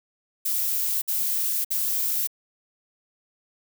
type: noise bursts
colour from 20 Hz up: violet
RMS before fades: -25 dBFS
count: 3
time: 0.45-2.274 s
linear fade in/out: 10 ms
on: 570 ms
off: 57 ms
effects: none